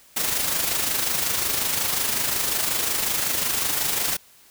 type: noise with amplitude modulation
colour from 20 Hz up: white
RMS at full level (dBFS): -22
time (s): 0.16-4.17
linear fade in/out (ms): 10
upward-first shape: sine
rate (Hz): 25.5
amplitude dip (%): 45
effects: white hiss -53 dBFS RMS until 4.5 s